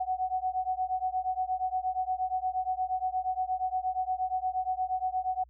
sine beating tone pair, 740 / 748.5 Hz, F#5 / F#5, 0 / +20 cents, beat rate 8.5 Hz, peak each -31 dBFS, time 0-5.44 s, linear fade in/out 10 ms, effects added 60 Hz sine -55 dBFS peak until 5.49 s

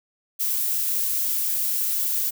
violet noise, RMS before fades -24 dBFS, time 0.39-2.31 s, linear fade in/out 20 ms, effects none

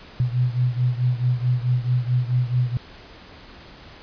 sine beating tone pair, 122.8 / 127.4 Hz, B2 / C3, -9 / -46 cents, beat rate 4.6 Hz, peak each -20 / -23 dBFS, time 0.2-2.77 s, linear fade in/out 0 ms, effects pink hiss -44 dBFS RMS until 4.02 s + resampled to 11025 Hz

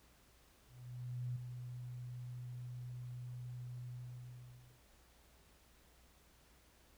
sine tone with ADSR envelope, 123.47 Hz, B2, in tune, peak -37 dBFS, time 0.67-4.82 s, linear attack 690 ms, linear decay 5 ms, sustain -7 dB, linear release 940 ms, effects added 60 Hz sine -69 dBFS peak until 6.97 s + pink hiss -68 dBFS RMS until 6.97 s

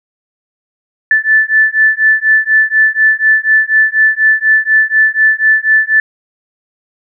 sine beating tone pair, 1751 / 1755.1 Hz, A6 / A6, -9 / -5 cents, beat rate 4.1 Hz, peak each -10 dBFS, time 1.11-6 s, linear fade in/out 2 ms, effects none

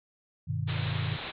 sine chord, G augmented, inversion none, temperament just, 98 / 122.5 / 153.12 Hz, G2 / B2 / D#3, 0 / -14 / -27 cents, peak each -33 dBFS, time 0.47-1.17 s, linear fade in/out 20 ms
white low-pass noise, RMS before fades -39 dBFS, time 0.67-1.32 s, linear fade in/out 20 ms, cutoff 4000 Hz, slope 96 dB/octave
effects none

